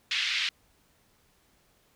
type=band-pass noise; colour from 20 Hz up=pink; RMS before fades=-29 dBFS; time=0.11-0.49 s; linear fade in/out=2 ms; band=2100 to 4200 Hz; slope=24 dB/octave; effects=pink hiss -66 dBFS RMS until 1.95 s